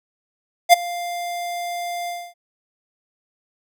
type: tone with ADSR envelope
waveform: square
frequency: 698.5 Hz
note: F5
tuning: in tune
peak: -5 dBFS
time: 0.69-2.34 s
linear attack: 41 ms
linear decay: 14 ms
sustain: -21 dB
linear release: 260 ms
effects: none